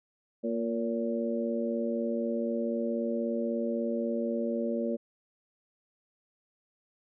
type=harmonic tone with a mistuned harmonic; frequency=116.54 Hz; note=A#2; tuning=in tune; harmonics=2 / 3 / 4 / 5; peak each=-31 / -36 / -35 / -34 dBFS; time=0.43-4.97 s; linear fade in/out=20 ms; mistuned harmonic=5; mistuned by=-38 cents; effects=none